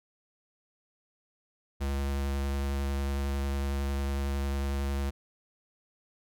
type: tone with vibrato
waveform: square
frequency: 69.3 Hz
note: C#2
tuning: in tune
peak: -29 dBFS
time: 1.8-5.11 s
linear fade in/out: 20 ms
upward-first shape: triangle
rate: 11 Hz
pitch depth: 16 cents each way
effects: none